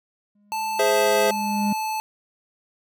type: tone with exponential growth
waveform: triangle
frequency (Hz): 205.5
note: G#3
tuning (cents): -18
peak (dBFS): -17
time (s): 0.35-1.73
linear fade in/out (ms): 5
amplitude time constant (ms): 300
type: tone with pitch glide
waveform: square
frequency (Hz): 879 to 870.9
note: A5 to A5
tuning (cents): -2 to -18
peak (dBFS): -25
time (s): 0.52-2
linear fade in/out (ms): 0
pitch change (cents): -16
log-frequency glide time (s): 0.7-1.18
type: chord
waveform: square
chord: Ab augmented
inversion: none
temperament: equal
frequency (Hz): 415.3 / 523.3 / 659.3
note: Ab4 / C5 / E5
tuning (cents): 0 / 0 / 0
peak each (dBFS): -23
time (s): 0.79-1.31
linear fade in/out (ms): 5
effects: none